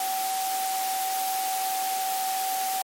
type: tone in noise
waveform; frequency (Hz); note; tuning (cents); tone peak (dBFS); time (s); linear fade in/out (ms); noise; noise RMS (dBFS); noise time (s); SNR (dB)
sine; 762; G5; -49; -26; 0-2.82; 2; white; -32; 0-2.82; +3
effects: high-pass 300 Hz 12 dB/octave + MP3 64 kbps